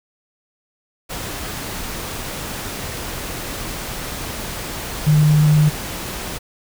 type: tone in noise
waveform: sine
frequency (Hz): 151.5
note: D#3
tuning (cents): -46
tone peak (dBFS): -10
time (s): 5.06-5.7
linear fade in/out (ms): 20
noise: pink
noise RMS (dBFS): -28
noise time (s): 1.09-6.39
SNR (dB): +15
effects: none